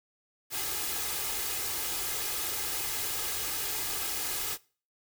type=noise with comb filter; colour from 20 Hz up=white; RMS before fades=-33 dBFS; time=0.5-4.58 s; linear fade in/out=50 ms; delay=2.4 ms; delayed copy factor=+0.6; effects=noise-tail reverb RT60 0.4 s tail -22 dB re dry